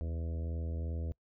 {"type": "harmonic tone with a mistuned harmonic", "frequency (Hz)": 82.7, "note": "E2", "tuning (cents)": 6, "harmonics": [1, 2, 3, 4, 5, 6, 7, 8], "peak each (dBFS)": [-34, -46, -49, -52, -54, -51, -56, -58], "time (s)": [0.01, 1.12], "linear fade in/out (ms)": 0, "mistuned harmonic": 1, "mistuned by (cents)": -92, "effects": ["noise-tail reverb RT60 0.1 s tail -25 dB re dry"]}